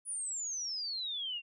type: exponential sweep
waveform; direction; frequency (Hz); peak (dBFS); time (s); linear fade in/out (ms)
sine; down; 9956 to 2721; -35; 0.05-1.42; 50
effects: none